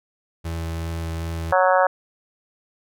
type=tone with vibrato; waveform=35% pulse; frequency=82.41 Hz; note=E2; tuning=in tune; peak=-24 dBFS; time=0.44-1.53 s; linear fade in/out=20 ms; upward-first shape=triangle; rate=2.6 Hz; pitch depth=11 cents each way
type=harmonic tone; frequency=185 Hz; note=F#3; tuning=in tune; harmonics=3 / 4 / 5 / 6 / 7 / 8 / 9; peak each=-18 / -20 / -22 / -24 / -25 / -26 / -27 dBFS; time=1.52-1.87 s; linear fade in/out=5 ms
effects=none